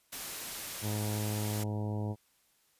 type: noise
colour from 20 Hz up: white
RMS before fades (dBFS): -40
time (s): 0.12-1.64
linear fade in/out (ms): 10
type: harmonic tone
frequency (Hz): 105.5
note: G#2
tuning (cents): +28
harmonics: 1 / 2 / 3 / 4 / 5 / 6 / 7 / 8 / 9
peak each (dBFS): -33 / -39 / -43 / -45 / -47 / -49 / -50 / -51 / -52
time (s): 0.81-2.16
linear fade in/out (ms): 50
effects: white hiss -70 dBFS RMS until 2.79 s + resampled to 32000 Hz